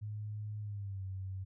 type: tone with pitch glide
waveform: sine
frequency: 105.6 to 95.17 Hz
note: G#2 to F#2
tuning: +29 to +49 cents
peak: -38 dBFS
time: 0.01-1.45 s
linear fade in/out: 20 ms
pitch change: -180 cents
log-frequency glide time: 0.6-1.04 s
effects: none

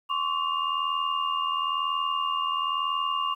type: tone cluster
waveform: sine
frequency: 1053 / 1134 / 2811 Hz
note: C6 / C#6 / F7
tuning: +11 / +39 / +11 cents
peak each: -30 / -27 / -32 dBFS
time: 0.09-3.35 s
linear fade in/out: 20 ms
effects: 10-bit

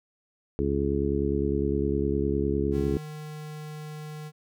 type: harmonic tone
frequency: 69.8 Hz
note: C#2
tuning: 13 cents sharp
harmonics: 1 / 2 / 3 / 4 / 5 / 6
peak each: -30 / -32 / -32 / -31 / -30 / -29 dBFS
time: 0.59-2.97 s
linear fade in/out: 0 ms
type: tone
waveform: square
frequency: 152.4 Hz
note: D#3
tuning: 36 cents flat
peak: -37 dBFS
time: 2.71-4.32 s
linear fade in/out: 50 ms
effects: none

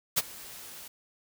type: noise with ADSR envelope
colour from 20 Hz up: white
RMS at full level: -23 dBFS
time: 0.16-0.88 s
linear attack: 20 ms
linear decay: 33 ms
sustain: -22 dB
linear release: 6 ms
effects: none

